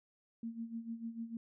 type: tone with tremolo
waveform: sine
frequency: 229.3 Hz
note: A#3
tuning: 28 cents flat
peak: -37 dBFS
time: 0.43-1.37 s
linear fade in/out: 2 ms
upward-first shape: sine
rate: 6.7 Hz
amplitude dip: 75%
effects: none